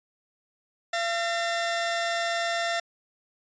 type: tone pair together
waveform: sawtooth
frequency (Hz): 682 / 1811.8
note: F5 / A#6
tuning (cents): -41 / -50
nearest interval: octave + perfect fourth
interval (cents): 1691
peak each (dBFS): -23 / -27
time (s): 0.93-2.8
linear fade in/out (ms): 5
effects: resampled to 16000 Hz